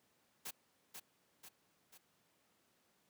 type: noise with echo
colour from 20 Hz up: white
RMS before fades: -45 dBFS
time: 0.45-0.51 s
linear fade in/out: 10 ms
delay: 490 ms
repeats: 3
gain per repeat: -5 dB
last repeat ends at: 1.98 s
effects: pink hiss -75 dBFS RMS until 3.09 s + high-pass 150 Hz 12 dB/octave